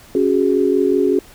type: chord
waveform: sine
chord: C# suspended fourth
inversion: none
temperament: equal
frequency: 277.2 / 370 / 415.3 Hz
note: C#4 / F#4 / G#4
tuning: 0 / 0 / 0 cents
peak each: -18 / -16 / -17 dBFS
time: 0.15-1.19 s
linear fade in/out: 2 ms
effects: pink hiss -44 dBFS RMS until 1.34 s